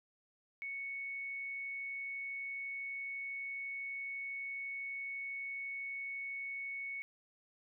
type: tone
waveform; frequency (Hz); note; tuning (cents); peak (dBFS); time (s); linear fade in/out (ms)
sine; 2217; C#7; 0; -39; 0.62-7.02; 0
effects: none